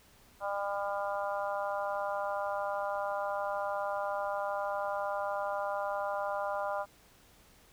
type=harmonic tone; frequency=200.7 Hz; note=G3; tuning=41 cents sharp; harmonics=3 / 4 / 5 / 6 / 7; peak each=-35 / -37 / -39 / -41 / -42 dBFS; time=0.4-6.86 s; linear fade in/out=50 ms; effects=pink hiss -61 dBFS RMS until 7.72 s